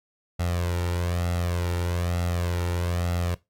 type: tone with flanger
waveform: sawtooth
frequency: 87.31 Hz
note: F2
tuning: in tune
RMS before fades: -26 dBFS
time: 0.39-3.35 s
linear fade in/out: 10 ms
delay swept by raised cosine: 1.5 to 2.19 ms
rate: 1.1 Hz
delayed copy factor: +0.6
effects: noise-tail reverb RT60 0.2 s tail -20 dB re dry + AAC 64 kbps